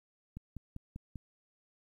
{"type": "click train", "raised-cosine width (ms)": 5, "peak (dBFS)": -30, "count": 5, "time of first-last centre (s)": [0.37, 1.157], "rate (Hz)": 5.08, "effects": ["11-bit"]}